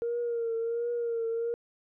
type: tone with vibrato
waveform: sine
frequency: 466.2 Hz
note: A#4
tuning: in tune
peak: -27 dBFS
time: 0.02-1.54 s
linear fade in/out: 0 ms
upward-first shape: triangle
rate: 1.4 Hz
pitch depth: 48 cents each way
effects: tanh soft clip ceiling -24 dBFS